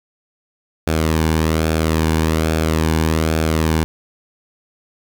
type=tone with flanger; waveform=sawtooth; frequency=79.6 Hz; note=D#2; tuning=40 cents sharp; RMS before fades=-17 dBFS; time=0.87-3.84 s; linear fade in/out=0 ms; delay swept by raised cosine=1 to 1.57 ms; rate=1.2 Hz; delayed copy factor=-0.5; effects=none